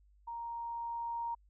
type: tone with level ramp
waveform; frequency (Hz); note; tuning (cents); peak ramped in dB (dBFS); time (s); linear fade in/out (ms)
sine; 934; A#5; +3; -39 to -34; 0.27-1.35; 10
effects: added 50 Hz sine -62 dBFS peak until 1.49 s